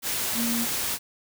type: tone in noise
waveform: sine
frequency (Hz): 233.1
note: A#3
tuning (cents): 0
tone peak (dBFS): -26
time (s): 0.34-0.67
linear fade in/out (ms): 50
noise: white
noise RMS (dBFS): -28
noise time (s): 0.02-0.99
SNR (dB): -1
effects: none